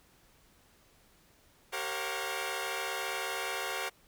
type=tone cluster; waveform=10% pulse; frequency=386.7 / 464.6 / 544 / 714 Hz; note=G4 / A#4 / C#5 / F5; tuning=-24 / -6 / -33 / +38 cents; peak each=-31 dBFS; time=1.72-3.9 s; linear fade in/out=20 ms; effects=pink hiss -64 dBFS RMS until 4.07 s